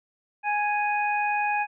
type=harmonic tone; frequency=830.6 Hz; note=G#5; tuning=in tune; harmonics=1 / 2 / 3; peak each=-24 / -31 / -29 dBFS; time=0.43-1.67 s; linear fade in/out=50 ms; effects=none